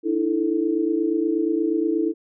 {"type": "chord", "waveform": "sine", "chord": "D suspended second", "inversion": "none", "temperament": "equal with one note detuned", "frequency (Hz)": [301.2, 329.6, 440], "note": ["D4", "E4", "A4"], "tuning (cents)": [44, 0, 0], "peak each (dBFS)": [-25, -21, -26], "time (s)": [0.03, 2.14], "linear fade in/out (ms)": 50, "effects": []}